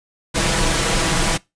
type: noise with comb filter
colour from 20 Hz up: pink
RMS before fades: -18 dBFS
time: 0.34-1.38 s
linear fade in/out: 20 ms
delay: 6.1 ms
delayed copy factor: +0.6
effects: noise-tail reverb RT60 0.2 s tail -22 dB re dry + resampled to 22050 Hz